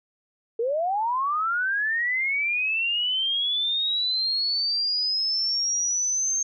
sine linear sweep, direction up, 440 to 6400 Hz, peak -22 dBFS, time 0.59-6.43 s, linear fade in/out 5 ms, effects none

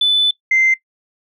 sine tone pair in turn, 3498 / 2080 Hz, A7 / C7, -11 / -11 cents, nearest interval major sixth, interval 900 cents, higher first, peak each -10 dBFS, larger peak neither, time 0.01-0.31 / 0.51-0.74 s, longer first, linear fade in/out 5 ms, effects noise-tail reverb RT60 0.1 s tail -18 dB re dry + tanh soft clip ceiling -6 dBFS

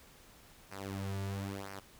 sawtooth tone with flanger, 98 Hz, G2, in tune, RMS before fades -40 dBFS, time 0.71-1.8 s, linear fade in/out 10 ms, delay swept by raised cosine 0.27 to 3.87 ms, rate 1 Hz, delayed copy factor -0.85, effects pink hiss -59 dBFS RMS until 1.99 s

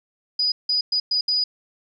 sine tone bursts at uneven times, 4940 Hz, D#8, 13 cents flat, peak -18 dBFS, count 5, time 0.39-0.52 / 0.69-0.81 / 0.92-1 / 1.11-1.21 / 1.28-1.44 s, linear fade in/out 5 ms, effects none

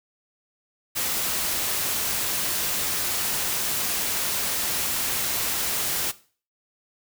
white noise, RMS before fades -26 dBFS, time 0.95-6.12 s, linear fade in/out 20 ms, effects noise-tail reverb RT60 0.4 s tail -17 dB re dry

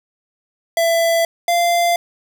square tone pair in turn, 668 / 691.2 Hz, E5 / F5, +23 / -18 cents, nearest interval minor second, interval 59 cents, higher second, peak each -14 dBFS, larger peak neither, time 0.77-1.25 / 1.48-1.96 s, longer neither, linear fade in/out 2 ms, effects none

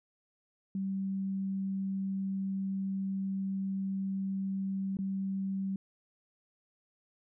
sine tone with dropouts, 193.4 Hz, G3, 23 cents flat, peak -31 dBFS, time 0.75-5.76 s, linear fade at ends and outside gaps 2 ms, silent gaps 4.97-4.988 s, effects none

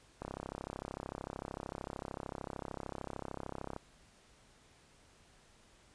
click train, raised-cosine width 1 ms, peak -26 dBFS, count 119, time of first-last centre 0.22-3.764 s, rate 33.3 Hz, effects pink hiss -64 dBFS RMS until 5.94 s + resampled to 22050 Hz

